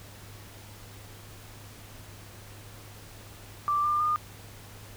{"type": "tone with pitch steps", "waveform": "sine", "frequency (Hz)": [1174.7, 1195.2, 1216.1], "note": ["D6", "D6", "D#6"], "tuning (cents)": [0, 30, -40], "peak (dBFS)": -23, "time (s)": [3.68, 4.16], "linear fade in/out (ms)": 0, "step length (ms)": 160, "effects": ["added 102 Hz sine -48 dBFS peak until 4.96 s", "pink hiss -49 dBFS RMS until 4.96 s"]}